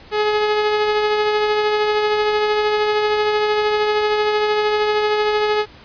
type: tone with tremolo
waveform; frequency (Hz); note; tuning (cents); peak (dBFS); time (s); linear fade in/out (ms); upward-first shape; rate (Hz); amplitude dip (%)
sawtooth; 422.6; G#4; +30; -10; 0.11-5.66; 50; triangle; 13; 35
effects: pink hiss -43 dBFS RMS until 5.84 s + resampled to 11025 Hz